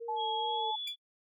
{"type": "tone with vibrato", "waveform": "sine", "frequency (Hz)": 458.8, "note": "A#4", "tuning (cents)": -28, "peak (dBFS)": -38, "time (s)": [0, 0.72], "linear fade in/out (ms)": 20, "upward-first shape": "sine", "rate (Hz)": 2.5, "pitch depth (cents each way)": 40}
{"type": "tone", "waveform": "sine", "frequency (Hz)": 864, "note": "A5", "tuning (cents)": -32, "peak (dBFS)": -32, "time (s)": [0.08, 0.76], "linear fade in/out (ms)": 10}
{"type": "tone with pitch glide", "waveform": "sine", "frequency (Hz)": [3309, 3428], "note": ["G#7", "A7"], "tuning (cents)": [-7, -46], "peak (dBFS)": -36, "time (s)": [0.16, 0.96], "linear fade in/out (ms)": 50, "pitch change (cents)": 61, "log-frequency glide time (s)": [0.46, 0.72]}
{"type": "tone with exponential decay", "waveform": "sawtooth", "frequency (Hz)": 2374, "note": "D7", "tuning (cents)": 18, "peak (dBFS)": -35, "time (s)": [0.87, 0.95], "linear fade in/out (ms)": 5, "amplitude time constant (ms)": 17}
{"effects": ["noise-tail reverb RT60 0.1 s tail -26 dB re dry"]}